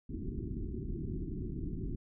pink low-pass noise, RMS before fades -38 dBFS, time 0.09-1.96 s, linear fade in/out 10 ms, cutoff 390 Hz, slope 96 dB/octave, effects none

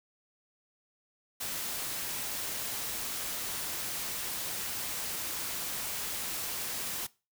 white noise, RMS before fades -36 dBFS, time 1.4-7.07 s, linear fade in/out 10 ms, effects noise-tail reverb RT60 0.3 s tail -21 dB re dry

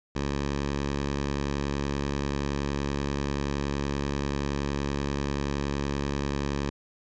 10% pulse tone, 70.5 Hz, C#2, 30 cents sharp, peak -19 dBFS, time 0.15-6.7 s, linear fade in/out 10 ms, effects resampled to 16000 Hz

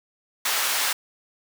pink high-pass noise, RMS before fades -24 dBFS, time 0.45-0.93 s, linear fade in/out 5 ms, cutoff 1100 Hz, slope 12 dB/octave, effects none

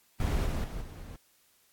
brown noise with level steps, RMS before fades -28 / -31 / -38 / -43 dBFS, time 0.2-1.16 s, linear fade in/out 2 ms, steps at 0.46 / 0.64 / 0.81 s, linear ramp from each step 2 ms, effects white hiss -66 dBFS RMS until 1.72 s + AAC 64 kbps

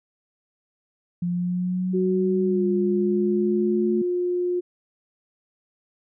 sine exponential sweep, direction up, 174.61 to 220 Hz, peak -22 dBFS, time 1.22-4.02 s, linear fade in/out 5 ms
sine tone with pitch glide, 370 to 356.4 Hz, F#4 to F4, 0 to +35 cents, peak -21 dBFS, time 1.93-4.61 s, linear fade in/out 20 ms, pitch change -65 cents, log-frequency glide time 2.44-2.66 s
effects none

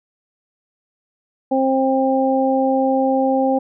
harmonic tone, 265.4 Hz, C4, 25 cents sharp, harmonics 1 / 2 / 3, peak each -18 / -18 / -20 dBFS, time 1.51-3.59 s, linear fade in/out 10 ms, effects none

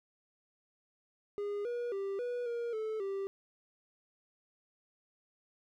triangle tone with pitch steps, 409 / 480.6 / 393.5 / 487.5 / 472 / 436.3 / 391.9 Hz, G#4 / B4 / G4 / B4 / A#4 / A4 / G4, -26 / -47 / +7 / -23 / +22 / -15 / 0 cents, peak -32 dBFS, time 1.38-3.27 s, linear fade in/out 0 ms, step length 270 ms, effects none

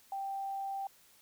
sine tone, 784 Hz, G5, in tune, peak -35 dBFS, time 0.12-0.87 s, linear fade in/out 2 ms, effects white hiss -63 dBFS RMS until 1.21 s

